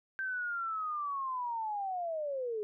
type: linear sweep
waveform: sine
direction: down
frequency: 1568 to 410 Hz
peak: -33 dBFS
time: 0.19-2.63 s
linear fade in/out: 0 ms
effects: none